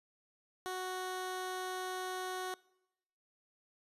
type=tone; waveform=15% pulse; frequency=370 Hz; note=F#4; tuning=in tune; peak=-31 dBFS; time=0.66-2.54 s; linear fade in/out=0 ms; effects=noise-tail reverb RT60 0.9 s tail -23 dB re dry + resampled to 32000 Hz